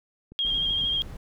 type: click train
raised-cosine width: 3 ms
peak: -32 dBFS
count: 5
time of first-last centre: 0.32-0.839 s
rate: 7.71 Hz
type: tone with vibrato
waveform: sine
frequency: 3228 Hz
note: G#7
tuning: 50 cents flat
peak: -23 dBFS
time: 0.39-1.02 s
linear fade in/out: 0 ms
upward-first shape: square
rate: 13 Hz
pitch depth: 20 cents each way
type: noise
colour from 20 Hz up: brown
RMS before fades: -38 dBFS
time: 0.45-1.17 s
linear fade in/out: 5 ms
effects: none